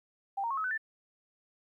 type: tone with pitch steps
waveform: sine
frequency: 789 / 927.5 / 1090.3 / 1281.7 / 1506.7 / 1771.2 Hz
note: G5 / A#5 / C#6 / E6 / F#6 / A6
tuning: +11 / -9 / -29 / -49 / +31 / +11 cents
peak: -30 dBFS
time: 0.37-0.778 s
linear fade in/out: 10 ms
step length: 68 ms
effects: 12-bit